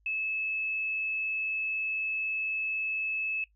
sine tone, 2602 Hz, E7, 23 cents flat, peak -29 dBFS, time 0.06-3.44 s, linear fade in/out 2 ms, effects noise-tail reverb RT60 0.1 s tail -17 dB re dry + added 52 Hz sine -64 dBFS peak until 3.55 s

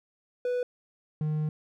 triangle tone pair in turn, 493.9 / 153.29 Hz, B4 / D#3, 0 / -25 cents, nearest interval octave + minor sixth, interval 2025 cents, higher first, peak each -24 dBFS, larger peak neither, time 0.45-0.63 / 1.21-1.49 s, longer second, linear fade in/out 2 ms, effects none

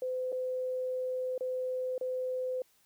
sine tone with dropouts, 510 Hz, C5, 44 cents flat, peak -31 dBFS, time 0.02-2.62 s, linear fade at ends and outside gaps 2 ms, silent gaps 0.32-0.326 / 1.379-1.408 / 1.98-2.011 s, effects white hiss -68 dBFS RMS until 2.85 s

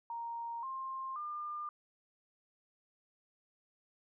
sine tone with pitch steps, 932.3 / 1058.6 / 1202.1 Hz, A#5 / C6 / D6, 0 / +20 / +40 cents, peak -38 dBFS, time 0.1-1.69 s, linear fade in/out 2 ms, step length 530 ms, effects none

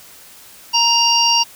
harmonic tone with a mistuned harmonic, 936 Hz, A#5, 7 cents sharp, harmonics 1 / 3 / 5 / 6, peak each -17 / -17 / -17 / -17 dBFS, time 0.73-1.44 s, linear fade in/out 20 ms, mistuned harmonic 5, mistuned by -16 cents, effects white hiss -42 dBFS RMS until 1.55 s

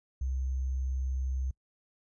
sine tone with sample-and-hold, 65.2 Hz, C2, 5 cents flat, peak -29 dBFS, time 0.21-1.51 s, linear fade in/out 5 ms, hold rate 6300 Hz, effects noise-tail reverb RT60 0.1 s tail -25 dB re dry + resampled to 24000 Hz

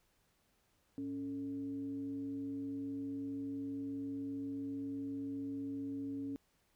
sine tone with frequency modulation, 277.2 Hz, C#4, in tune, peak -38 dBFS, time 0.98-6.36 s, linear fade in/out 0 ms, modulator 169 Hz, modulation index 0.35, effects pink hiss -75 dBFS RMS until 6.75 s

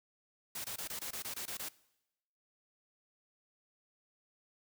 white noise bursts, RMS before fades -41 dBFS, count 10, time 0.55-1.688 s, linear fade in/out 5 ms, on 94 ms, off 22 ms, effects noise-tail reverb RT60 0.9 s tail -21 dB re dry

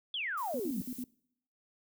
sine exponential sweep, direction down, 3520 to 174.61 Hz, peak -33 dBFS, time 0.14-0.81 s, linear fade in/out 2 ms
violet noise, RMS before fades -47 dBFS, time 0.37-1.04 s, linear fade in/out 10 ms
sine tone bursts, 249.3 Hz, B3, 16 cents sharp, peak -36 dBFS, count 5, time 0.54-1.041 s, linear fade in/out 2 ms, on 57 ms, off 54 ms
effects noise-tail reverb RT60 0.7 s tail -22 dB re dry

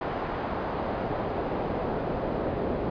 brown noise with band-pass filter sweep, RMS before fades -30 dBFS, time 0.01-2.9 s, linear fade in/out 5 ms, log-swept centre 850 to 510 Hz, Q 1.1, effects resampled to 11025 Hz

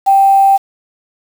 sine tone with quantisation, 784 Hz, G5, in tune, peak -5 dBFS, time 0.06-0.58 s, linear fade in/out 20 ms, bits 5, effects none

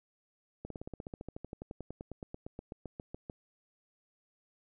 slowing click train, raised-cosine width 2 ms, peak -28 dBFS, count 29, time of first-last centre 0.65-3.298 s, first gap 53 ms, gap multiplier 1.04, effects none

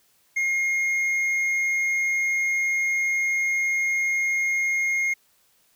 triangle tone with hard clipping, 2139 Hz, C7, 38 cents sharp, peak -22 dBFS, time 0.36-5.14 s, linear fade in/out 10 ms, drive 7 dB, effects white hiss -63 dBFS RMS until 5.75 s

